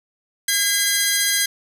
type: tone pair together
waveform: 10% pulse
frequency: 1625.4 / 2028 Hz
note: G#6 / B6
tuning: -38 / +45 cents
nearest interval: major third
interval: 383 cents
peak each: -11 dBFS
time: 0.48-1.46 s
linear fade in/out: 5 ms
effects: none